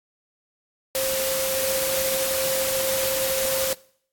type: tone in noise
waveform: sine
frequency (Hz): 530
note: C5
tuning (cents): +22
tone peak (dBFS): -25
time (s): 0.95-3.73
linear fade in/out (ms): 0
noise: white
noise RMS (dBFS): -26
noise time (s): 0.95-3.73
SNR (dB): -2
effects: noise-tail reverb RT60 0.6 s tail -22 dB re dry + AAC 64 kbps